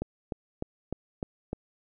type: click train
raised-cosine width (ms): 2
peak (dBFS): -18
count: 6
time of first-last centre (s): 0.02-1.531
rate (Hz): 3.31
effects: none

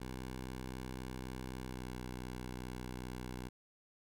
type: tone with pitch glide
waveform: 10% pulse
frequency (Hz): 63.8 to 62.45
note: C2 to B1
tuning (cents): -43 to +20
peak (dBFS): -34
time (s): 0-3.49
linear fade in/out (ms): 10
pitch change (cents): -37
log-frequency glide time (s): 1.64-1.87
effects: none

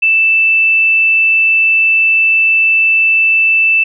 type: tone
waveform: sine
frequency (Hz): 2647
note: E7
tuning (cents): +7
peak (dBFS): -7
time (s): 0.02-3.84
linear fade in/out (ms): 10
effects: none

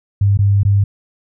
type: tone with dropouts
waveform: sine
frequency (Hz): 100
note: G2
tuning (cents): +35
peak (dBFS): -9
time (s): 0.21-0.84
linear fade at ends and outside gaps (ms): 5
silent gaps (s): 0.374-0.389 / 0.633-0.65
effects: none

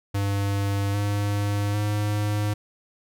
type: tone with pitch steps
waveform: square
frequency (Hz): 99.9 / 102.12 / 104.38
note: G2 / G#2 / G#2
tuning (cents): +33 / -29 / +9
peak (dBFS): -23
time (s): 0.14-2.54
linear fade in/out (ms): 10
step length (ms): 800
effects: none

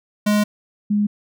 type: tone pair in turn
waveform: square / sine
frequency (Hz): 208.8 / 207.1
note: G#3 / G#3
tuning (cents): +10 / -5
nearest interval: unison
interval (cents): 15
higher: first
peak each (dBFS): -15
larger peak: neither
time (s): 0.26-0.44 / 0.9-1.07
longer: first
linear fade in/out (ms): 10
effects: none

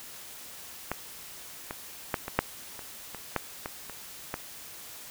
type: clicks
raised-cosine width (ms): 0.5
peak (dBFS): -14 / -19 / -11 / -19 / -6 / -26 / -23 / -11 / -18 / -25 / -16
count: 11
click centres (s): 0.916 / 1.709 / 2.142 / 2.281 / 2.39 / 2.792 / 3.147 / 3.363 / 3.659 / 3.897 / 4.341
effects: white hiss -45 dBFS RMS until 5.1 s

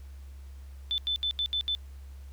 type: tone bursts at uneven times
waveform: sine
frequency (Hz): 3520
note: A7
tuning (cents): 0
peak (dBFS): -26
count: 6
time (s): 0.91-0.98 / 1.07-1.16 / 1.23-1.31 / 1.39-1.46 / 1.53-1.61 / 1.68-1.75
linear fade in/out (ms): 0
effects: added 68 Hz sine -42 dBFS peak until 2.32 s + pink hiss -62 dBFS RMS until 2.32 s

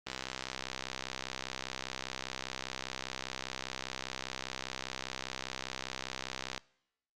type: click train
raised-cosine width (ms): 0.2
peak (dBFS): -19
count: 424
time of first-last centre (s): 0.07-6.578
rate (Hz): 65
effects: noise-tail reverb RT60 0.9 s tail -25 dB re dry + Opus 32 kbps

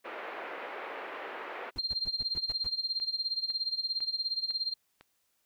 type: band-pass noise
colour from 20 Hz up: pink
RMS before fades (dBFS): -41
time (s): 0.04-1.71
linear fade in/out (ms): 20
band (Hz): 400 to 2400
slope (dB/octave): 24
type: noise bursts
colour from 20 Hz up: brown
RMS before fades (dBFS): -43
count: 7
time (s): 1.76-2.669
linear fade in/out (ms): 0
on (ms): 27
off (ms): 120
type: tone with tremolo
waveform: sine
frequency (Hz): 4186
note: C8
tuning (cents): 0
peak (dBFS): -27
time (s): 1.78-4.74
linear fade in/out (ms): 10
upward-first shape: sine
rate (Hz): 17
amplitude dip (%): 85
type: click train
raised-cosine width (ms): 0.3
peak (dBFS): -35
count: 5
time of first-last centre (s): 3-5.01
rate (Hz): 1.99
effects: white hiss -75 dBFS RMS until 5.45 s

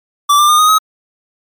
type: tone with pitch steps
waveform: square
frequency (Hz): 1163 / 1189.5 / 1216.6 / 1244.3 / 1272.7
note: D6 / D6 / D#6 / D#6 / D#6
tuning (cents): -17 / +22 / -39 / 0 / +39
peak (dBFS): -7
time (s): 0.29-0.785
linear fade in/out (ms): 10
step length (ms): 99
effects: MP3 96 kbps

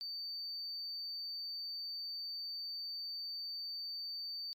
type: tone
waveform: sine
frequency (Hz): 4585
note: D8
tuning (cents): -42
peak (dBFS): -38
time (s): 0.01-4.53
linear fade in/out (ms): 0
effects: tanh soft clip ceiling -37 dBFS + MP3 64 kbps

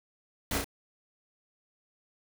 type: noise with echo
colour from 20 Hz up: pink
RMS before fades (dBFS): -31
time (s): 0.51-0.58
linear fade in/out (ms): 2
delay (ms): 32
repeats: 2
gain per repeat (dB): -3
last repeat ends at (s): 0.644
effects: none

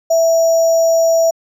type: tone with sample-and-hold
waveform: sine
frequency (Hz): 659.3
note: E5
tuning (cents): 0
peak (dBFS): -9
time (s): 0.1-1.31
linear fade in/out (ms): 10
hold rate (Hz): 6300
effects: low-pass 12000 Hz 12 dB/octave

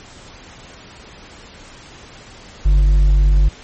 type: tone with hard clipping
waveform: sine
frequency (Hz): 48.67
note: G1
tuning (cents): -12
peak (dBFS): -10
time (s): 2.65-3.49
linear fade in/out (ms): 10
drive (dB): 4
effects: pink hiss -40 dBFS RMS until 3.63 s + MP3 32 kbps

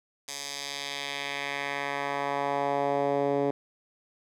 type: tone with band-pass filter sweep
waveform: 10% pulse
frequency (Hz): 141.2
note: C#3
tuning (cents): +32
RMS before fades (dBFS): -30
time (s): 0.28-3.51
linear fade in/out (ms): 2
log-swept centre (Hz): 6400 to 400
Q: 1.3
effects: none

